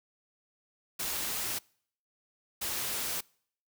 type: noise bursts at uneven times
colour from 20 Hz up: white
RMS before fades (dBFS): -34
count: 2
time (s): 0.99-1.59 / 2.61-3.21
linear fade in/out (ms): 10
effects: noise-tail reverb RT60 0.6 s tail -26 dB re dry